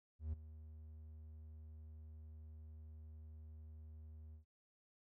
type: tone with ADSR envelope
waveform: triangle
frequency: 77.78 Hz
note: D#2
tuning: in tune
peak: -35 dBFS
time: 0.19-4.45 s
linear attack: 140 ms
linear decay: 12 ms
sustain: -15 dB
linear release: 110 ms
effects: none